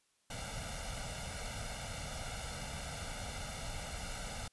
pink noise with comb filter, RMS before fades -42 dBFS, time 0.3-4.48 s, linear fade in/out 5 ms, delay 1.4 ms, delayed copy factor +0.8, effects white hiss -75 dBFS RMS until 4.52 s + resampled to 24000 Hz

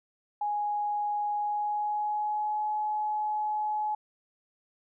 sine tone with pitch glide, 830.6 to 848.5 Hz, G#5 to G#5, 0 to +37 cents, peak -27 dBFS, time 0.41-3.95 s, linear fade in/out 5 ms, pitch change +37 cents, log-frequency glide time 1.35-2.68 s, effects none

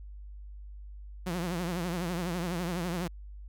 sawtooth tone with vibrato, 174.61 Hz, F3, in tune, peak -27 dBFS, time 1.26-3.08 s, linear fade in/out 10 ms, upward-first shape triangle, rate 12 Hz, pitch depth 130 cents each way, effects added 50 Hz sine -42 dBFS peak until 3.48 s

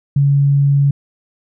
sine tone, 140.8 Hz, C#3, 27 cents sharp, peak -9 dBFS, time 0.16-0.91 s, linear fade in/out 5 ms, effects none

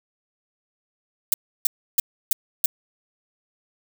violet noise bursts, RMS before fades -18 dBFS, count 5, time 1.32-2.66 s, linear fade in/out 2 ms, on 20 ms, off 310 ms, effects none

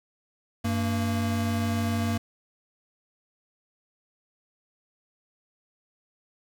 square tone pair together, 96.58 / 229.7 Hz, G2 / A#3, -25 / -25 cents, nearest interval octave + minor third, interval 1500 cents, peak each -28 dBFS, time 0.64-2.18 s, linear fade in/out 10 ms, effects 9-bit

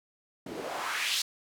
white noise with band-pass filter sweep, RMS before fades -33 dBFS, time 0.46-1.22 s, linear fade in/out 5 ms, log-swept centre 250 to 4700 Hz, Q 1.9, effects none

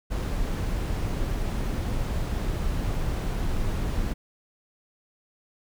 brown noise, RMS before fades -27 dBFS, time 0.1-4.14 s, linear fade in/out 20 ms, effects none

